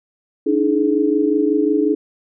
sine tone cluster, 290.3 / 315.8 / 423.3 Hz, D4 / D#4 / G#4, -20 / +26 / +33 cents, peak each -18 dBFS, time 0.46-1.95 s, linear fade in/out 10 ms, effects none

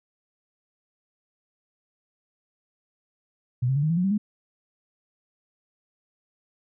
sine tone with pitch steps, 123.7 / 133.35 / 143.75 / 154.95 / 167.04 / 180.06 / 194.11 / 209.2 Hz, B2 / C3 / D3 / D#3 / E3 / F#3 / G3 / G#3, +3 / +33 / -37 / -7 / +23 / -47 / -17 / +13 cents, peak -20 dBFS, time 3.62-4.18 s, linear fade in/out 10 ms, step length 70 ms, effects none

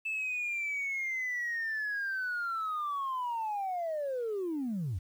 sine linear sweep, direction down, 2637 to 77.78 Hz, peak -30 dBFS, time 0.05-4.99 s, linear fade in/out 10 ms, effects tanh soft clip ceiling -28 dBFS + 10-bit

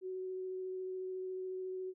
sine tone with vibrato, 372.8 Hz, F#4, 13 cents sharp, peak -38 dBFS, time 0.01-1.94 s, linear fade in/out 50 ms, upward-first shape sine, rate 14 Hz, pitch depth 9 cents each way, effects none

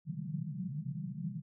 pink band-pass noise, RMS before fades -39 dBFS, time 0.05-1.42 s, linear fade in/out 50 ms, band 130 to 200 Hz, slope 96 dB/octave, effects none

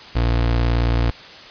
30% pulse tone, 58.4 Hz, A#1, 4 cents sharp, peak -13 dBFS, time 0.15-1.11 s, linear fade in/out 10 ms, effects white hiss -39 dBFS RMS until 1.5 s + resampled to 11025 Hz

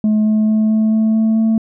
sine tone with pitch steps, 214.2 / 215.6 / 216.9 / 218.3 / 219.7 / 221.1 / 222.5 Hz, A3 / A3 / A3 / A3 / A3 / A3 / A3, -46 / -35 / -25 / -13 / -2 / +9 / +20 cents, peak -8 dBFS, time 0.04-1.58 s, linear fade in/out 2 ms, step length 220 ms, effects tanh soft clip ceiling -10 dBFS

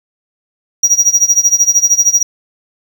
triangle tone with tremolo, 5750 Hz, F8, 50 cents sharp, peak -3 dBFS, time 0.83-2.23 s, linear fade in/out 5 ms, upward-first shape sine, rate 13 Hz, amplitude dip 90%, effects 7-bit

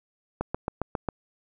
click train, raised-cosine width 1 ms, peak -13 dBFS, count 6, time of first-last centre 0.41-1.088 s, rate 7.38 Hz, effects none

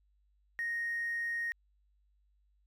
sine tone with hard clipping, 1864.7 Hz, A#6, in tune, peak -33 dBFS, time 0.59-1.52 s, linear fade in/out 0 ms, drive 1 dB, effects added 50 Hz sine -68 dBFS peak until 2.66 s

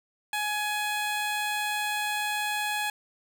15% pulse tone, 839 Hz, G#5, 17 cents sharp, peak -21 dBFS, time 0.33-2.9 s, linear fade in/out 2 ms, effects none

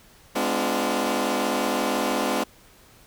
15% pulse chord, G# diminished seventh, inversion none, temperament equal with one note detuned, 207.7 / 253.4 / 293.7 / 349.2 Hz, G#3 / B3 / D4 / F4, 0 / +45 / 0 / 0 cents, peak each -23 / -20 / -22 / -23 dBFS, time 0.35-2.44 s, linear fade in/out 10 ms, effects pink hiss -53 dBFS RMS until 3.06 s

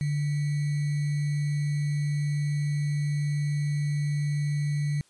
sine tone with sample-and-hold, 146.5 Hz, D3, 4 cents flat, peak -24 dBFS, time 0.01-5.01 s, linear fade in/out 0 ms, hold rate 2100 Hz, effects white hiss -62 dBFS RMS until 5.09 s + resampled to 24000 Hz

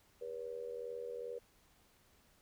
sine tone with amplitude modulation, 482.6 Hz, B4, 40 cents flat, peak -37 dBFS, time 0.21-1.39 s, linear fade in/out 10 ms, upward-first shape sine, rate 82.4 Hz, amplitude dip 85%, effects pink hiss -69 dBFS RMS until 2.41 s

